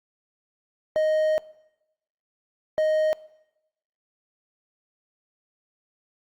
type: tone bursts at uneven times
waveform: triangle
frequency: 622.3 Hz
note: D#5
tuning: in tune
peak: -17 dBFS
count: 2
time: 0.96-1.38 / 2.78-3.13 s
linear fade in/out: 0 ms
effects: noise-tail reverb RT60 0.9 s tail -21 dB re dry + Opus 48 kbps